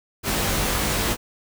pink noise with comb filter, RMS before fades -23 dBFS, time 0.23-1.17 s, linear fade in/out 50 ms, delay 20 ms, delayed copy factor +0.65, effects none

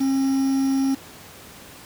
triangle tone with quantisation, 269.2 Hz, C4, 49 cents sharp, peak -16 dBFS, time 0-0.95 s, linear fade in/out 10 ms, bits 6, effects pink hiss -43 dBFS RMS until 1.85 s + high-pass 80 Hz 12 dB/octave

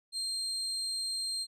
35% pulse tone, 4186 Hz, C8, in tune, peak -31 dBFS, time 0.12-1.47 s, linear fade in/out 50 ms, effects resampled to 32000 Hz

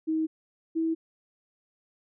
sine tone pair in turn, 317.2 / 325 Hz, D#4 / E4, +33 / -24 cents, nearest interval unison, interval 43 cents, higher second, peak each -24 dBFS, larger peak neither, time 0.07-0.27 / 0.75-0.95 s, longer neither, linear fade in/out 20 ms, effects none

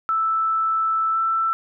sine tone with pitch glide, 1318.5 to 1330.7 Hz, E6 to E6, 0 to +16 cents, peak -18 dBFS, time 0.09-1.53 s, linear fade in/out 0 ms, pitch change +16 cents, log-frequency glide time 1.12-1.18 s, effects none

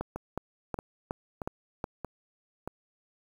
two click trains, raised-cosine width 1 ms, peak -18 / -21 dBFS, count 6 / 5, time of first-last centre 0.01-1.842 / 0.16-2.676 s, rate 2.73 / 1.59 Hz, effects 8-bit

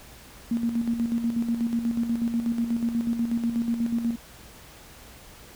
sine tone with tremolo, 233.1 Hz, A#3, in tune, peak -21 dBFS, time 0.51-4.16 s, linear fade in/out 5 ms, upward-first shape square, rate 8.2 Hz, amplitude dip 55%, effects added 60 Hz sine -54 dBFS peak until 5.55 s + pink hiss -48 dBFS RMS until 5.55 s

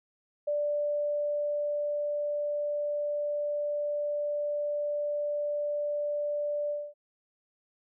sine tone with ADSR envelope, 587.3 Hz, D5, in tune, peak -26 dBFS, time 0.47-6.94 s, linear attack 10 ms, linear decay 1600 ms, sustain -2 dB, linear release 240 ms, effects none

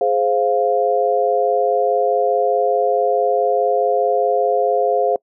sine chord, F minor, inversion first, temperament just, 419.1 / 523.8 / 698.5 Hz, Ab4 / C5 / F5, +16 / +2 / 0 cents, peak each -19 / -18 / -18 dBFS, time 0.01-5.16 s, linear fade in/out 2 ms, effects noise-tail reverb RT60 0.1 s tail -25 dB re dry

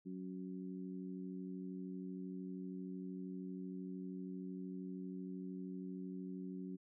harmonic tone, 92.9 Hz, F#2, 7 cents sharp, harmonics 2 / 3 / 4, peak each -45 / -48 / -53 dBFS, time 0.05-6.77 s, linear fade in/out 20 ms, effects none

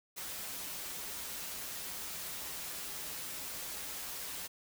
white noise with comb filter, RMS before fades -42 dBFS, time 0.16-4.48 s, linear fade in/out 20 ms, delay 8.8 ms, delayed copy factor -0.5, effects none

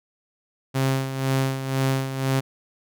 sawtooth tone with tremolo, 133.7 Hz, C3, 38 cents sharp, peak -15 dBFS, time 0.74-2.41 s, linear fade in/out 20 ms, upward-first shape sine, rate 2 Hz, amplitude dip 65%, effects none

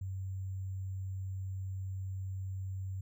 sine tone with sample-and-hold, 95 Hz, F#2, 46 cents sharp, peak -36 dBFS, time 0.01-3.01 s, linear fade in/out 5 ms, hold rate 7350 Hz, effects none

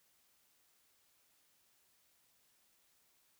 silence, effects white hiss -73 dBFS RMS until 3.39 s

